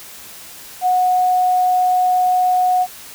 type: tone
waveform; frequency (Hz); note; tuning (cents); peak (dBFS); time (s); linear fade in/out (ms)
sine; 732; F#5; -19; -12; 0.81-2.87; 50
effects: white hiss -37 dBFS RMS until 3.14 s